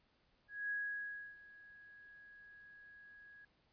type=tone with ADSR envelope; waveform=sine; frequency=1661.2 Hz; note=G#6; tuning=in tune; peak=-36 dBFS; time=0.48-3.45 s; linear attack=220 ms; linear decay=660 ms; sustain=-20 dB; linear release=4 ms; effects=pink hiss -75 dBFS RMS until 3.72 s + resampled to 11025 Hz